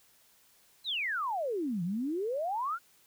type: exponential two-way sweep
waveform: sine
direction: down then up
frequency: 4191 to 164.5 to 1471 Hz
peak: -30 dBFS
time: 0.84-2.79 s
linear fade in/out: 50 ms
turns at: 1.83 s
effects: white hiss -64 dBFS RMS until 3.06 s